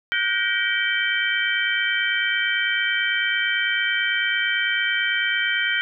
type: tone cluster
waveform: sine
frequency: 1451 / 1560 / 1896 / 2304 / 3109 Hz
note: F#6 / G6 / A#6 / D7 / G7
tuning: -34 / -9 / +29 / -34 / -15 cents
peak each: -26 dBFS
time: 0.12-5.81 s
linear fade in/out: 0 ms
effects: none